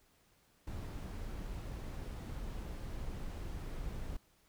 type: noise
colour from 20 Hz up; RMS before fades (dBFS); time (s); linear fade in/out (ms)
brown; -42; 0.67-4.17; 5
effects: pink hiss -70 dBFS RMS until 4.48 s